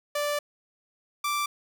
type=tone pair in turn; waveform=sawtooth; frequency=586 / 1172 Hz; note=D5 / D6; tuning=-4 / -4 cents; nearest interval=octave; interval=1200 cents; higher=second; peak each=-22 dBFS; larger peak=neither; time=0.15-0.39 / 1.24-1.46 s; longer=first; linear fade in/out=5 ms; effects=none